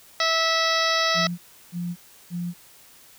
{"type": "harmonic tone", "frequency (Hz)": 653, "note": "E5", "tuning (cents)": -17, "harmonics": [1, 2, 3, 4, 5, 6, 7, 8, 9], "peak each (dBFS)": [-27, -25, -26, -33, -33, -27, -32, -28, -36], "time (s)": [0.2, 1.27], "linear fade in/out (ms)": 2}
{"type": "tone bursts", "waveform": "sine", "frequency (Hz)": 174.61, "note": "F3", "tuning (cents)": 0, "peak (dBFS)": -26, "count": 3, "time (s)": [1.14, 2.54], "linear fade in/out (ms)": 50, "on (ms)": 240, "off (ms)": 340}
{"effects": ["white hiss -51 dBFS RMS until 3.18 s"]}